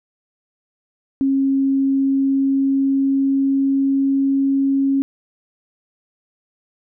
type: tone with pitch glide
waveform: sine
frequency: 271.4 to 273.4 Hz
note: C#4 to C#4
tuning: -36 to -24 cents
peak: -14 dBFS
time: 1.21-5.02 s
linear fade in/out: 0 ms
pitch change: +12 cents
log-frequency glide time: 1.79-4.48 s
effects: none